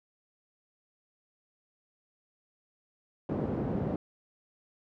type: band-pass noise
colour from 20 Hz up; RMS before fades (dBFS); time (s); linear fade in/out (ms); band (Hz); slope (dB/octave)
pink; -32; 3.29-3.96; 2; 130 to 450; 12
effects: none